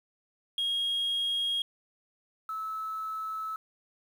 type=tone pair in turn; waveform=sine; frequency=3270 / 1301.5 Hz; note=G#7 / E6; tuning=-28 / -22 cents; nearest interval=octave + major third; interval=1594 cents; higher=first; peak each=-25 / -32 dBFS; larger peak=first; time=0.58-1.62 / 2.49-3.56 s; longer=second; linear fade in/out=2 ms; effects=tanh soft clip ceiling -25 dBFS + 9-bit